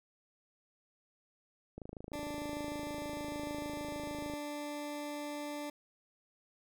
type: click train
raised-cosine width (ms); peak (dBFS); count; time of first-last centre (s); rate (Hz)
2; -31; 69; 1.78-4.336; 26.6
type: tone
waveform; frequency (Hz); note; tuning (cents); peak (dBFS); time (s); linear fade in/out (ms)
20% pulse; 293.7; D4; 0; -34; 2.13-5.7; 5
effects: none